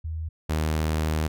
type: tone pair in turn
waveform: sine / sawtooth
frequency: 80 / 78.08 Hz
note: D#2 / D#2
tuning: +49 / +7 cents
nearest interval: unison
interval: 42 cents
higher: first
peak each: -28 / -19 dBFS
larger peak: second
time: 0.04-0.29 / 0.49-1.28 s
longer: second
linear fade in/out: 10 ms
effects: none